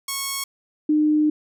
5% pulse / sine tone pair in turn, 1100 / 303.6 Hz, C#6 / D#4, -14 / -42 cents, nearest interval octave + minor seventh, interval 2228 cents, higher first, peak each -13 / -15 dBFS, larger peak first, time 0.08-0.44 / 0.89-1.3 s, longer second, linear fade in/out 5 ms, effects none

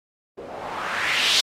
blue noise with low-pass filter sweep, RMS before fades -25 dBFS, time 0.37-1.41 s, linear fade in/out 10 ms, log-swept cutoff 430 to 4300 Hz, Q 2.3, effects AAC 48 kbps

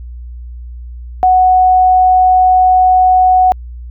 sine tone, 740 Hz, F#5, in tune, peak -5 dBFS, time 1.23-3.52 s, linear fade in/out 0 ms, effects added 60 Hz sine -25 dBFS peak until 3.9 s

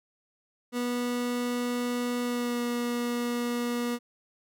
30% pulse tone with pitch glide, 243.8 to 240.4 Hz, B3 to B3, -22 to -46 cents, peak -25 dBFS, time 0.72-3.99 s, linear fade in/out 50 ms, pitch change -24 cents, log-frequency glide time 2.22-2.61 s, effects none

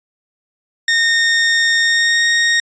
sawtooth tone with pitch glide, 1839 to 1860.4 Hz, A#6 to A#6, -24 to -4 cents, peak -8 dBFS, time 0.88-2.6 s, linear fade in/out 2 ms, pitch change +20 cents, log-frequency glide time 1.8-2.26 s, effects resampled to 16000 Hz

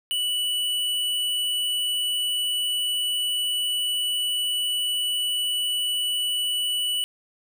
sine tone with tanh clipping, 2958 Hz, F#7, 1 cent flat, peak -24 dBFS, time 0.11-7.04 s, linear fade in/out 0 ms, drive 17 dB, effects none

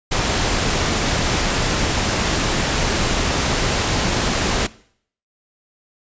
pink noise, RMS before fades -19 dBFS, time 0.11-4.67 s, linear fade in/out 10 ms, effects noise-tail reverb RT60 0.6 s tail -20 dB re dry + resampled to 16000 Hz

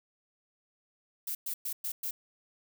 violet noise bursts, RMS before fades -35 dBFS, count 5, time 1.27-2.11 s, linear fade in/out 5 ms, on 80 ms, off 110 ms, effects none

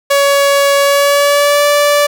sawtooth tone with pitch glide, 562 to 581.8 Hz, C#5 to D5, +24 to -16 cents, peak -4 dBFS, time 0.1-2.07 s, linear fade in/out 10 ms, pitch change +60 cents, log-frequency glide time 0.82-1.66 s, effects none

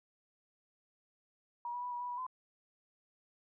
sine tone with pitch steps, 956 / 976 / 985 / 966 / 982 / 974 / 1021 Hz, A#5 / B5 / B5 / B5 / B5 / B5 / C6, +43 / -21 / -5 / -39 / -10 / -24 / -43 cents, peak -37 dBFS, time 1.65-2.266 s, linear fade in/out 2 ms, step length 88 ms, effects none

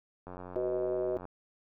click train, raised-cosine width 1 ms, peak -30 dBFS, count 90, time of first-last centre 0.27-1.253 s, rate 90.5 Hz
harmonic tone, 124.6 Hz, B2, 16 cents sharp, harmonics 3 / 4 / 5, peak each -32 / -36 / -34 dBFS, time 0.56-1.17 s, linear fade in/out 0 ms
effects none

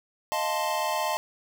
square chord, F dominant seventh, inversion third, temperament equal, 622.3 / 698.5 / 880 / 1046.5 Hz, Eb5 / F5 / A5 / C6, 0 / 0 / 0 / 0 cents, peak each -32 / -34 / -30 / -33 dBFS, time 0.32-1.17 s, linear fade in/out 0 ms, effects 10-bit

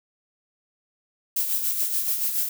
violet noise with tremolo, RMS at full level -23 dBFS, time 1.36-2.49 s, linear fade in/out 5 ms, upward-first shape sine, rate 7 Hz, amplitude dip 50%, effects none

